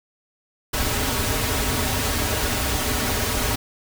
pink noise with comb filter, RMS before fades -23 dBFS, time 0.73-3.56 s, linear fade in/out 10 ms, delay 5.8 ms, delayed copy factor -0.7, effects none

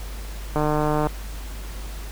click train, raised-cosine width 1 ms, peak -9 dBFS, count 78, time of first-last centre 0.56-1.07 s, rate 151 Hz, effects added 50 Hz sine -31 dBFS peak until 2.11 s + pink hiss -41 dBFS RMS until 2.11 s

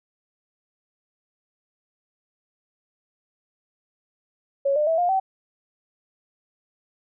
sine tone with pitch steps, 554.4 / 601.1 / 651.7 / 706.6 / 766.1 Hz, C#5 / D5 / E5 / F5 / G5, 0 / +40 / -20 / +20 / -40 cents, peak -18 dBFS, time 4.65-5.2 s, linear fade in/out 10 ms, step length 110 ms, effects none

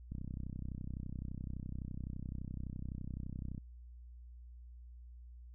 click train, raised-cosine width 5 ms, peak -30 dBFS, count 111, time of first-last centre 0.12-3.579 s, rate 31.8 Hz, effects added 60 Hz sine -50 dBFS peak until 5.54 s

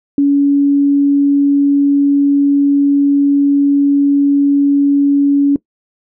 sine tone, 282.5 Hz, C#4, 33 cents sharp, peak -7 dBFS, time 0.18-5.56 s, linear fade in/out 2 ms, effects noise-tail reverb RT60 0.1 s tail -20 dB re dry

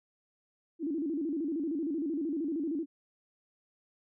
sine tone with vibrato, 306.2 Hz, D#4, 28 cents flat, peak -30 dBFS, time 0.79-2.86 s, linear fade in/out 50 ms, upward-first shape square, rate 13 Hz, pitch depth 140 cents each way, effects none

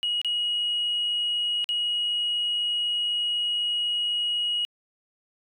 sine tone with dropouts, 2898 Hz, F#7, 37 cents flat, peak -22 dBFS, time 0.03-4.65 s, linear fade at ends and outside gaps 0 ms, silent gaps 0.215-0.247 / 1.643-1.69 s, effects tanh soft clip ceiling -20 dBFS

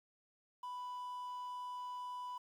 triangle tone with quantisation, 991 Hz, B5, 6 cents sharp, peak -40 dBFS, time 0.63-2.38 s, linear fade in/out 5 ms, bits 11, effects none

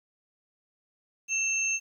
sine tone pair together, 2674 / 6360 Hz, E7 / G8, +24 / +24 cents, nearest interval octave + minor third, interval 1500 cents, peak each -28 dBFS, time 1.28-1.8 s, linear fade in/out 50 ms, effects 10-bit

